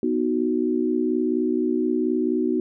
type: chord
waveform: sine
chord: B major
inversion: none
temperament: equal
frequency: 246.9 / 311.1 / 370 Hz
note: B3 / D#4 / F#4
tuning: 0 / 0 / 0 cents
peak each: -24 dBFS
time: 0.03-2.6 s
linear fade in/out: 2 ms
effects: none